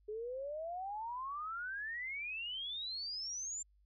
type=exponential sweep; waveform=sine; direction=up; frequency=415.3 to 7340 Hz; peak=-39 dBFS; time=0.08-3.63 s; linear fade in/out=10 ms; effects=added 50 Hz sine -66 dBFS peak until 3.85 s